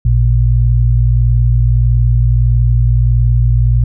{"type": "tone pair together", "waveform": "sine", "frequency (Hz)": [56.32, 117.9], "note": ["A1", "A#2"], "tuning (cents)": [41, 20], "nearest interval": "octave + minor second", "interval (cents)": 1279, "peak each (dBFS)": -10, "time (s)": [0.05, 3.84], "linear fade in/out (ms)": 5, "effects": []}